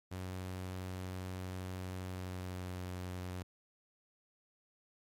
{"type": "tone with pitch glide", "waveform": "sawtooth", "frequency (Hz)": [92.5, 90.96], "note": ["F#2", "F#2"], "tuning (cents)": [0, -29], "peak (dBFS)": -36, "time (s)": [0.11, 3.43], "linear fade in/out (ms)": 10, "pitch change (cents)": -29, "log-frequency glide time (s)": [2, 2.78], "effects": ["MP3 64 kbps"]}